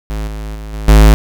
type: tone with level steps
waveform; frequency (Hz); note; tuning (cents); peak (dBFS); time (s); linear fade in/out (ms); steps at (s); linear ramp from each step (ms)
square; 53; G#1; +36; -18 / -22 / -25 / -21 / -3; 0.1-1.14; 0; 0.27 / 0.55 / 0.73 / 0.88; 5
effects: none